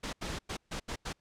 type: noise bursts at uneven times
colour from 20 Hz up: pink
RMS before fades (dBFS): -37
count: 6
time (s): 0.03-0.13 / 0.21-0.39 / 0.49-0.57 / 0.71-0.8 / 0.88-0.96 / 1.05-1.13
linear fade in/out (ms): 10
effects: pink hiss -75 dBFS RMS until 1.2 s + low-pass 7000 Hz 12 dB/octave